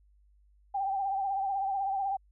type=tone with vibrato; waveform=sine; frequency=784 Hz; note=G5; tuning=in tune; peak=-28 dBFS; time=0.74-2.17 s; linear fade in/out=10 ms; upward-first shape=triangle; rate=16 Hz; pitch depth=62 cents each way; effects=added 50 Hz sine -60 dBFS peak until 2.31 s